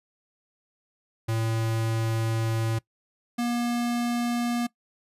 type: tone pair in turn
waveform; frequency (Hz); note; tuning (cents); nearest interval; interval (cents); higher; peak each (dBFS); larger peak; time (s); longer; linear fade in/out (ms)
square; 112.8 / 239; A2 / A#3; +44 / +43; octave + minor second; 1299; second; -25; neither; 1.28-2.79 / 3.38-4.67; first; 10
effects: noise-tail reverb RT60 0.1 s tail -21 dB re dry + resampled to 32000 Hz